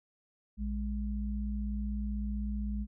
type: tone pair together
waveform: sine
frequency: 57.95 / 207 Hz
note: A#1 / G#3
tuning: -10 / -5 cents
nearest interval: octave + minor seventh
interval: 2205 cents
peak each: -33 / -36 dBFS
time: 0.57-2.87 s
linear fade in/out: 50 ms
effects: none